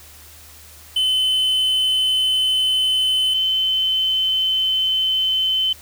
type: tone pair in turn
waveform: triangle / sine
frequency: 3044 / 3061 Hz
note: F#7 / G7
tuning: +48 / -42 cents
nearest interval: unison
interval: 10 cents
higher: second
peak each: -14 / -16 dBFS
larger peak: first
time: 0.96-3.34 / 3.34-5.73 s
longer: second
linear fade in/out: 5 ms
effects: added 76 Hz sine -47 dBFS peak until 5.81 s + white hiss -44 dBFS RMS until 5.81 s